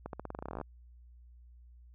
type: accelerating click train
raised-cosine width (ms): 1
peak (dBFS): -25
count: 17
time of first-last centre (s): 0.06-0.613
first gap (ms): 72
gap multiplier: 0.89
effects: added 60 Hz sine -53 dBFS peak until 1.94 s